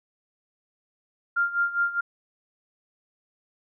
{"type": "tone with tremolo", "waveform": "sine", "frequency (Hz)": 1396.9, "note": "F6", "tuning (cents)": 0, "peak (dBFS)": -19, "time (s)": [1.36, 2.01], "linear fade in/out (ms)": 10, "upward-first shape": "sine", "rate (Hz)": 4.9, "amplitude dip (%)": 80, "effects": []}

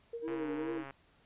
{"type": "tone with tremolo", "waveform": "sine", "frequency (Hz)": 466.2, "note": "A#4", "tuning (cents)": 0, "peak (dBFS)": -36, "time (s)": [0.13, 0.78], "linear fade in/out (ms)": 5, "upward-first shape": "sine", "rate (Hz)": 11, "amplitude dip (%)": 65}
{"type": "tone with vibrato", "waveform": "triangle", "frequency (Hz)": 313.8, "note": "D#4", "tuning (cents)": 15, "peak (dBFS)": -34, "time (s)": [0.22, 0.85], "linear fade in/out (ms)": 50, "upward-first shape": "triangle", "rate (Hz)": 2.5, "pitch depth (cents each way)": 140}
{"type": "click train", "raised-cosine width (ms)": 0.5, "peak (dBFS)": -31, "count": 87, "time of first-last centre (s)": [0.28, 0.908], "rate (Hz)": 137}
{"effects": ["pink hiss -67 dBFS RMS until 1.25 s", "resampled to 8000 Hz"]}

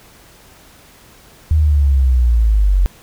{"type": "linear sweep", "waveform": "sine", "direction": "down", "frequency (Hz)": [79, 44.5], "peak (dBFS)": -9, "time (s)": [1.51, 2.86], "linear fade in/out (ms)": 0, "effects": ["pink hiss -45 dBFS RMS until 3.02 s"]}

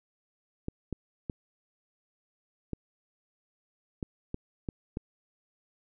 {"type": "clicks", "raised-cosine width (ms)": 3, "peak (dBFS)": -20, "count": 8, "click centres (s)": [0.684, 0.927, 1.298, 2.733, 4.028, 4.344, 4.688, 4.971], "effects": []}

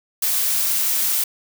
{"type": "noise", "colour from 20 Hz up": "blue", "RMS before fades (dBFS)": -20, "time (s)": [0.22, 1.24], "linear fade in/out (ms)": 5, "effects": []}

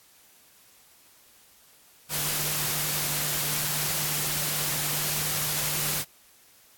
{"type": "tone in noise", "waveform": "sine", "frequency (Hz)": 150, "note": "D3", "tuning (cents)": 37, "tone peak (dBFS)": -38, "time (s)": [2.09, 6.05], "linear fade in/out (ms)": 50, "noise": "white", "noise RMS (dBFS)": -28, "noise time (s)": [2.09, 6.05], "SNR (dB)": -13, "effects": ["white hiss -57 dBFS RMS until 6.77 s", "AAC 64 kbps"]}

